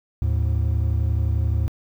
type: tone pair together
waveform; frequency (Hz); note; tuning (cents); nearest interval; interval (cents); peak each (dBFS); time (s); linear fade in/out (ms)
triangle; 75.8 / 107.2; D#2 / A2; -45 / -45; tritone; 600; -18 / -20; 0.22-1.68; 0
effects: tanh soft clip ceiling -9 dBFS + 9-bit